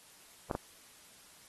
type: clicks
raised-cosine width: 1 ms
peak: -19 / -21 dBFS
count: 2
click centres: 0.512 / 0.551 s
effects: white hiss -58 dBFS RMS until 1.48 s + AAC 32 kbps